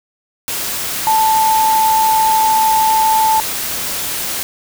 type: tone in noise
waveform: sine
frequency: 880 Hz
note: A5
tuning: in tune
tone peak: -10 dBFS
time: 1.07-3.4 s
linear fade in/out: 0 ms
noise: white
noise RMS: -21 dBFS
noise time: 0.48-4.43 s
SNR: +8 dB
effects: none